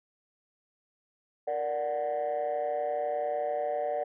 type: chord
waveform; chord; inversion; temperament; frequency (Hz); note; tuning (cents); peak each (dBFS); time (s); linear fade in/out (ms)
sine; Bb augmented; none; equal; 466.2 / 587.3 / 740; Bb4 / D5 / F#5; 0 / 0 / 0; -34 / -29 / -31; 1.47-4.04; 10
effects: tanh soft clip ceiling -24 dBFS